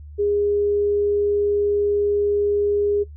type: tone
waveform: sine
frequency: 409.7 Hz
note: G#4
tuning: 24 cents flat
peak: -17 dBFS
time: 0.18-3.04 s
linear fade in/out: 20 ms
effects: noise-tail reverb RT60 0.1 s tail -17 dB re dry + added 74 Hz sine -36 dBFS peak until 3.16 s